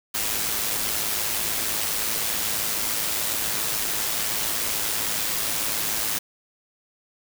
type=noise with amplitude modulation; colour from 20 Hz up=white; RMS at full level=-24 dBFS; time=0.14-6.19 s; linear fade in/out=10 ms; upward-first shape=sine; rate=107 Hz; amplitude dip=40%; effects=none